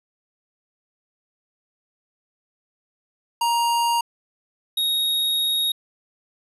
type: tone pair in turn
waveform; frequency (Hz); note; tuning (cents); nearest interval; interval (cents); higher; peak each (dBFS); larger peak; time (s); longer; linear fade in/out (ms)
square; 939 / 3756; A#5 / A#7; +12 / +12; 2 octaves; 2400; second; -19 / -20; first; 3.41-4.01 / 4.77-5.72; second; 5
effects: resampled to 32000 Hz